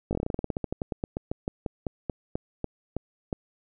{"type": "slowing click train", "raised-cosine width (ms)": 2, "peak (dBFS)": -15, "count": 28, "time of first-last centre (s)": [0.11, 3.328], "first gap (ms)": 19, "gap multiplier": 1.12, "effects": []}